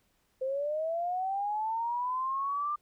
sine linear sweep, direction up, 514 to 1198 Hz, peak -29 dBFS, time 0.41-2.76 s, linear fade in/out 10 ms, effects pink hiss -72 dBFS RMS until 2.81 s

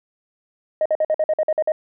sine tone bursts, 622.3 Hz, D#5, in tune, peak -14 dBFS, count 10, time 0.81-1.72 s, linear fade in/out 2 ms, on 46 ms, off 50 ms, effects tanh soft clip ceiling -12 dBFS

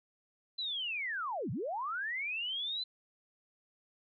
sine linear two-way sweep, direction down then up, 4072 to 97.7 to 4072 Hz, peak -34 dBFS, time 0.58-2.84 s, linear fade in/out 10 ms, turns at 1.51 s, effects none

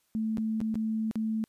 sine tone with dropouts, 220 Hz, A3, in tune, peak -27 dBFS, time 0.15-1.44 s, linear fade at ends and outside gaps 0 ms, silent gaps 0.372-0.382 / 0.604-0.614 / 0.743-0.755 / 1.112-1.156 s, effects white hiss -72 dBFS RMS until 1.48 s + resampled to 32000 Hz

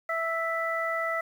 harmonic tone, 659.3 Hz, E5, in tune, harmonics 1 / 2 / 3, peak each -31 / -31 / -31 dBFS, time 0.09-1.21 s, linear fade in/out 5 ms, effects 9-bit

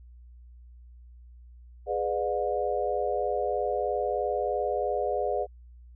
sine chord, G# diminished seventh, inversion none, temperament just, 415.3 / 498.4 / 598 / 717.6 Hz, G#4 / B4 / D5 / F5, 0 / +16 / +31 / +47 cents, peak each -31 dBFS, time 1.86-5.47 s, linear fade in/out 50 ms, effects added 60 Hz sine -47 dBFS peak until 5.95 s

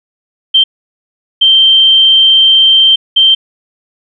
sine tone bursts at uneven times, 3136 Hz, G7, in tune, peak -3 dBFS, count 3, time 0.54-0.64 / 1.41-2.96 / 3.16-3.35 s, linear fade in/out 10 ms, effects none

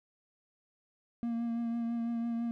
triangle tone with vibrato, 233.1 Hz, A#3, in tune, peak -29 dBFS, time 1.23-2.51 s, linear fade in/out 0 ms, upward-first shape triangle, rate 6 Hz, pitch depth 24 cents each way, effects none

